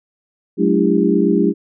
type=tone cluster; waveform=sine; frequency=186.9 / 215.5 / 291 / 336.7 / 399.8 Hz; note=F#3 / A3 / D4 / E4 / G4; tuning=+18 / -36 / -16 / +37 / +34 cents; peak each=-18 dBFS; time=0.57-1.54 s; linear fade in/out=50 ms; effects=none